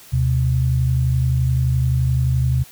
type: tone pair together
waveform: sine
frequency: 75.9 / 127.53 Hz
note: D#2 / C3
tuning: -42 / -44 cents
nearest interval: major sixth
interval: 898 cents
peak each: -20 / -16 dBFS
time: 0.12-2.64 s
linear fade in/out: 20 ms
effects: white hiss -44 dBFS RMS until 2.71 s